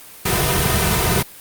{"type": "noise with comb filter", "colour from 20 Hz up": "pink", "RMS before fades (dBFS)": -17, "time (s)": [0.25, 1.23], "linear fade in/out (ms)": 10, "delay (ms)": 3.6, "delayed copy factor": -0.9, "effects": ["white hiss -40 dBFS RMS until 1.4 s", "Opus 32 kbps"]}